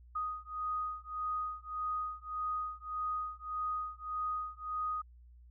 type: beating tone pair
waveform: sine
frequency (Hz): 1244.5 / 1246.2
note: D#6 / D#6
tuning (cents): 0 / +2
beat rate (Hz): 1.7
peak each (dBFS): -38 / -38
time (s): 0.15-5.02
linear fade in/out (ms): 10
effects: added 60 Hz sine -54 dBFS peak until 5.5 s